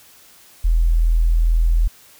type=tone; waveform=sine; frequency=41.2 Hz; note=E1; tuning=in tune; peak=-12 dBFS; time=0.64-1.88 s; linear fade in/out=10 ms; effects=white hiss -48 dBFS RMS until 2.19 s